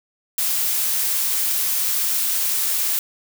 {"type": "noise", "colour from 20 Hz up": "blue", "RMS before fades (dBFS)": -21, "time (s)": [0.38, 2.99], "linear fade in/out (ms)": 2, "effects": []}